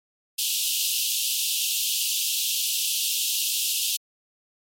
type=high-pass noise; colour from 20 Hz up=pink; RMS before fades=-25 dBFS; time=0.38-3.97 s; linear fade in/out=10 ms; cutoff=2700 Hz; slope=96 dB/octave; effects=MP3 64 kbps